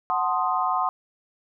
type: chord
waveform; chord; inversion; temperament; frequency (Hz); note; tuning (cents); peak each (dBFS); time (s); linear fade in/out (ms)
sine; F# diminished seventh; none; equal; 740 / 880 / 1046.5 / 1244.5; F#5 / A5 / C6 / Eb6; 0 / 0 / 0 / 0; -26 / -30 / -25 / -27; 0.1-0.89; 0
effects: none